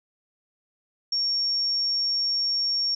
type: tone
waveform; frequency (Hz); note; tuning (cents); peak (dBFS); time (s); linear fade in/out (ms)
sine; 5520; F8; -21; -22; 1.12-2.95; 5
effects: none